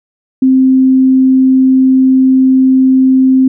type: tone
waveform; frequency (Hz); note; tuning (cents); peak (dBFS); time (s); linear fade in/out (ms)
sine; 261.6; C4; 0; -4; 0.42-3.48; 5
effects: none